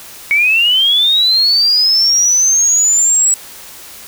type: linear sweep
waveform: sine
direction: up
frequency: 2217 to 7840 Hz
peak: -8 dBFS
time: 0.31-3.34 s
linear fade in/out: 0 ms
effects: white hiss -34 dBFS RMS until 4.07 s